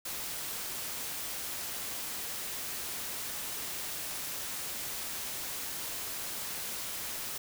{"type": "noise", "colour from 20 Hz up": "white", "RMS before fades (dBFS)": -38, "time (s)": [0.05, 7.38], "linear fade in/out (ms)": 5, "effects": []}